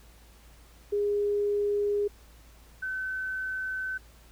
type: tone pair in turn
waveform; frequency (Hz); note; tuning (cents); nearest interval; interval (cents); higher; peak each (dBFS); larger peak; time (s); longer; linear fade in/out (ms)
sine; 410 / 1524; G#4 / G6; -22 / -49; octave + major seventh; 2273; second; -24 / -30; first; 0.92-2.08 / 2.82-3.98; neither; 10
effects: added 56 Hz sine -53 dBFS peak until 4.31 s + pink hiss -58 dBFS RMS until 4.31 s